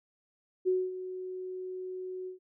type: tone with ADSR envelope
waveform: sine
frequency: 370 Hz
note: F#4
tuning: in tune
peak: -23 dBFS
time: 0.65-2.39 s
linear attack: 29 ms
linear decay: 230 ms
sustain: -13 dB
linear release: 120 ms
effects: none